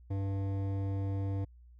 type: tone with hard clipping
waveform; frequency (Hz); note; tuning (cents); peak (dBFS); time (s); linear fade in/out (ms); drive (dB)
triangle; 98; G2; 0; -33; 0.1-1.45; 10; 17
effects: added 60 Hz sine -53 dBFS peak until 1.79 s